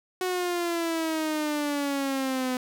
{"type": "exponential sweep", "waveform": "sawtooth", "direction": "down", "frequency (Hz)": [370, 251.9], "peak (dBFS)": -22, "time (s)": [0.21, 2.57], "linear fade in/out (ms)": 2, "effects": []}